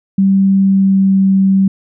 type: tone with pitch glide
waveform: sine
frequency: 194.2 to 192.97 Hz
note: G3 to G3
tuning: -16 to -27 cents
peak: -7 dBFS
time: 0.18-1.68 s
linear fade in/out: 5 ms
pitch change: -11 cents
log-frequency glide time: 0.62-1.11 s
effects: none